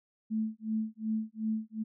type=tone with tremolo; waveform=sine; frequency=219.1 Hz; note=A3; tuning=7 cents flat; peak=-27 dBFS; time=0.3-1.84 s; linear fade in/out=20 ms; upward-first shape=sine; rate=2.7 Hz; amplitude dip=100%; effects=none